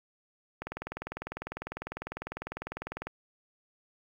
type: click train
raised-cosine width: 0.5 ms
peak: -21 dBFS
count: 50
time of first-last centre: 0.62-3.07 s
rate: 20 Hz
effects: 9-bit